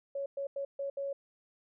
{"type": "tone bursts at uneven times", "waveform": "sine", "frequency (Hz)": 556, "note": "C#5", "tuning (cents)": 5, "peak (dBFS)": -33, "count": 5, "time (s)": [[0.15, 0.26], [0.37, 0.47], [0.56, 0.65], [0.79, 0.9], [0.97, 1.13]], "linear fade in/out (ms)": 5, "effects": []}